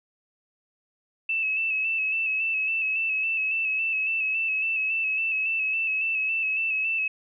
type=tone with vibrato; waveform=sine; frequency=2616 Hz; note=E7; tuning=14 cents flat; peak=-23 dBFS; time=1.29-7.08 s; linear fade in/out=5 ms; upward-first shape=square; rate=3.6 Hz; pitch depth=30 cents each way; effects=none